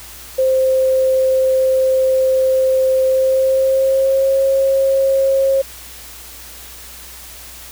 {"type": "tone with pitch glide", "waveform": "sine", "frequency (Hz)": [523.3, 539.9], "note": ["C5", "C#5"], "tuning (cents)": [0, -46], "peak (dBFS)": -11, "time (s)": [0.38, 5.62], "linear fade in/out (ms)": 10, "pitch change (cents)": 54, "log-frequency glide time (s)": [3.08, 4.33], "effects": ["added 60 Hz sine -42 dBFS peak until 7.71 s", "white hiss -36 dBFS RMS until 7.71 s"]}